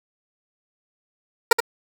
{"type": "tone with echo", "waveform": "15% pulse", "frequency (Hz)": 466.2, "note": "A#4", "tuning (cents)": 0, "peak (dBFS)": -3, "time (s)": [1.51, 1.53], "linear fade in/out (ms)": 5, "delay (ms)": 74, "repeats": 1, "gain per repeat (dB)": -7, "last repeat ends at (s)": 1.604, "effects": []}